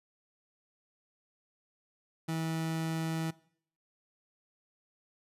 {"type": "tone", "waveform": "30% pulse", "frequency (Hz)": 161.9, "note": "E3", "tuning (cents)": -31, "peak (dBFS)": -29, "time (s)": [2.28, 3.31], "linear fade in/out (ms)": 10, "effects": ["noise-tail reverb RT60 0.6 s tail -21 dB re dry", "resampled to 32000 Hz"]}